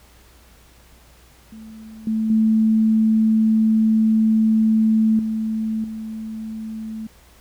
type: tone with level steps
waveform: sine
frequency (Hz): 220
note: A3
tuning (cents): 0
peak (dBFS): -36 / -18 / -13 / -20 / -27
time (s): 1.52-7.07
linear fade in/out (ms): 5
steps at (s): 2.07 / 2.3 / 5.19 / 5.84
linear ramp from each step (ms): 2
effects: added 60 Hz sine -51 dBFS peak until 7.4 s + pink hiss -52 dBFS RMS until 7.4 s